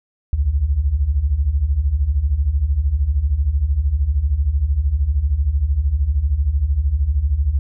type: beating tone pair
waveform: sine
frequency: 61.74 / 74.74 Hz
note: B1 / D2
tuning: 0 / +31 cents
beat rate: 13 Hz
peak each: -20 / -16 dBFS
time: 0.33-7.59 s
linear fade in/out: 0 ms
effects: none